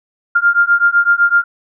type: beating tone pair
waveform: sine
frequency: 1396.9 / 1404.8 Hz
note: F6 / F6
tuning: 0 / +10 cents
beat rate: 7.9 Hz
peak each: -12 dBFS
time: 0.35-1.44 s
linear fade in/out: 10 ms
effects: none